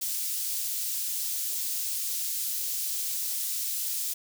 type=high-pass noise; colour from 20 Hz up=white; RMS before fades=-31 dBFS; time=0.01-4.14 s; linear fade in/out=10 ms; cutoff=4800 Hz; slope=12 dB/octave; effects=none